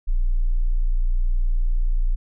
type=tone; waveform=sine; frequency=29.55 Hz; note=A#0; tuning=24 cents sharp; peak=-16 dBFS; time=0.07-2.16 s; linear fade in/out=20 ms; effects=none